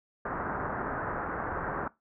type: low-pass noise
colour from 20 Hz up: white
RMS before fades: -34 dBFS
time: 0.25-1.88 s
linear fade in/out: 5 ms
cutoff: 1600 Hz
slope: 48 dB/octave
effects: noise-tail reverb RT60 0.2 s tail -20 dB re dry